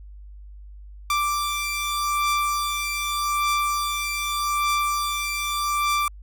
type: beating tone pair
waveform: sawtooth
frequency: 1174.7 / 1175.53 Hz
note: D6 / D6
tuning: 0 / +1 cents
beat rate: 0.83 Hz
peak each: -20 / -24 dBFS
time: 1.1-6.08 s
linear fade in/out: 2 ms
effects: added 50 Hz sine -39 dBFS peak until 6.22 s